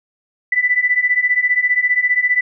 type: beating tone pair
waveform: sine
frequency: 1975.5 / 1990.5 Hz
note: B6 / B6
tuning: 0 / +13 cents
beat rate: 15 Hz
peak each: -17 / -15 dBFS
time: 0.52-2.41 s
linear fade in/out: 5 ms
effects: none